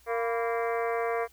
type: harmonic tone with a mistuned harmonic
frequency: 231.3 Hz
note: A#3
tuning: 13 cents flat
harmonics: 2 / 3 / 4 / 5 / 6 / 7 / 8 / 9 / 10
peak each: -29 / -32 / -39 / -36 / -43 / -41 / -44 / -41 / -46 dBFS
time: 0.06-1.28 s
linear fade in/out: 50 ms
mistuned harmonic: 4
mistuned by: +120 cents
effects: added 60 Hz sine -61 dBFS peak until 1.32 s + white hiss -61 dBFS RMS until 1.32 s